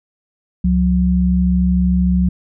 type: tone pair together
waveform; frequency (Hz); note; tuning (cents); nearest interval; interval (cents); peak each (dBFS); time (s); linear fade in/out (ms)
sine; 68.3 / 181.5; C#2 / F#3; -25 / -33; octave + perfect fourth; 1692; -16 / -13; 0.64-2.29; 5
effects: none